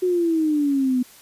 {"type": "exponential sweep", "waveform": "sine", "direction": "down", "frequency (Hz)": [370, 246.9], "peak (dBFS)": -17, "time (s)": [0.02, 1.03], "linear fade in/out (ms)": 10, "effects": ["white hiss -48 dBFS RMS until 1.21 s", "resampled to 32000 Hz"]}